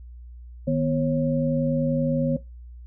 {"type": "tone cluster", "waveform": "sine", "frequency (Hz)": [153.9, 244.5, 544], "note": ["D#3", "B3", "C#5"], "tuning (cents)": [-19, -17, -33], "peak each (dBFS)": -24, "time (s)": [0.67, 2.37], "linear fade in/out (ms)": 10, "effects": ["noise-tail reverb RT60 0.2 s tail -17 dB re dry", "added 60 Hz sine -39 dBFS peak until 2.86 s"]}